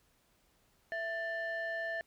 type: tone pair together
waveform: sine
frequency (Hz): 663.8 / 1772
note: E5 / A6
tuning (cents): +12 / +12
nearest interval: octave + perfect fourth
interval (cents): 1700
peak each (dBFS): -36 / -35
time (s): 0.92-2.01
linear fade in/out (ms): 0
effects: tanh soft clip ceiling -31 dBFS + pink hiss -71 dBFS RMS until 2.06 s

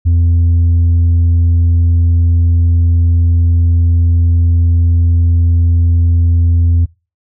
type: tone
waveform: sine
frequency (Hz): 84.7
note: E2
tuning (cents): +48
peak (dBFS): -4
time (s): 0.05-6.86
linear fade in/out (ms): 20
effects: noise-tail reverb RT60 0.3 s tail -25 dB re dry + tanh soft clip ceiling -6 dBFS

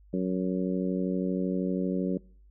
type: harmonic tone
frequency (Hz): 92.7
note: F#2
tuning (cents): +4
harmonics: 2 / 3 / 4 / 5 / 6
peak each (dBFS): -28 / -32 / -34 / -36 / -38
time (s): 0.13-2.18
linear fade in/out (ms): 10
effects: noise-tail reverb RT60 0.5 s tail -24 dB re dry + added 50 Hz sine -53 dBFS peak until 2.5 s

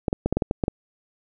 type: clicks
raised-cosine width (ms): 2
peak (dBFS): -8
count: 9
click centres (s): 0.082 / 0.129 / 0.26 / 0.326 / 0.37 / 0.422 / 0.511 / 0.638 / 0.681
effects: none

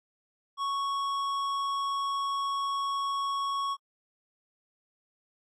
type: tone with tanh clipping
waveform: triangle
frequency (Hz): 1108.7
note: C#6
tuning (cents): 0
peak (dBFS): -30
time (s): 0.57-3.77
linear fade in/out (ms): 50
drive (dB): 16
effects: AAC 48 kbps

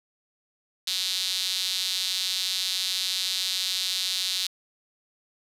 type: tone with high-pass filter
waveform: sawtooth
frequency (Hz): 186.2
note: F#3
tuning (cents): +11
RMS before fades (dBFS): -28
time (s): 0.87-4.47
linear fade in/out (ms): 5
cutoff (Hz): 3900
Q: 3.9
effects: resampled to 32000 Hz + 8-bit

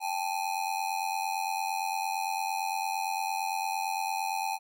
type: ring-modulated tone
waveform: square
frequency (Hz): 831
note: G#5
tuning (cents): +1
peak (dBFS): -27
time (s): 0-4.59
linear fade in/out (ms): 50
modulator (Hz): 44.4
effects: none

